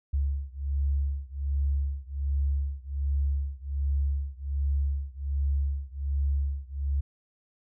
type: beating tone pair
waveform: sine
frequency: 69.3 / 70.6 Hz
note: C#2 / C#2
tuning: 0 / +32 cents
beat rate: 1.3 Hz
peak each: -28 / -29 dBFS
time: 0.13-7.01 s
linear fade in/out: 10 ms
effects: none